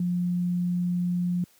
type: tone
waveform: sine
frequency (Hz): 177.1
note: F3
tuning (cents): +24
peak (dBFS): -23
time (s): 0-1.44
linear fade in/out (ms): 2
effects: white hiss -60 dBFS RMS until 1.59 s + high-pass 80 Hz 12 dB/octave